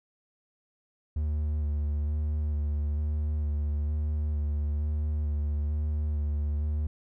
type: tone with vibrato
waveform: triangle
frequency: 74.6 Hz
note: D2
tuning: 28 cents sharp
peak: -24 dBFS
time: 1.16-6.87 s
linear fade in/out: 5 ms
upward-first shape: square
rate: 1.1 Hz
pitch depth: 20 cents each way
effects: none